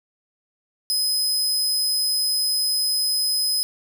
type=tone; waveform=sawtooth; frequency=5050 Hz; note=D#8; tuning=25 cents sharp; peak=-17 dBFS; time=0.9-3.63 s; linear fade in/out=0 ms; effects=none